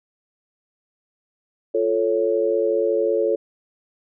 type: chord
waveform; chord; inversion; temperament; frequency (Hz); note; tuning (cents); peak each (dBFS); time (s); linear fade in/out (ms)
sine; F augmented; none; equal; 349.2 / 440 / 554.4; F4 / A4 / C#5; 0 / 0 / 0; -24 / -20 / -22; 1.74-3.36; 10
effects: none